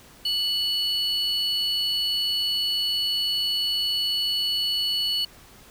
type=tone pair together; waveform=triangle; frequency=2960 / 4406 Hz; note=F#7 / C#8; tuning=0 / -11 cents; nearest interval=perfect fifth; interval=689 cents; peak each=-24 dBFS; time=0.25-5.25 s; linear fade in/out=5 ms; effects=pink hiss -50 dBFS RMS until 5.7 s